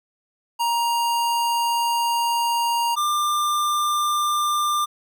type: tone pair in turn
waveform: square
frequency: 939 / 1193 Hz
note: A#5 / D6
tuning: +12 / +27 cents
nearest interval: major third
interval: 415 cents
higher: second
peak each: -20 / -20 dBFS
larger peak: neither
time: 0.59-2.96 / 2.96-4.86 s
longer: first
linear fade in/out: 20 ms
effects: none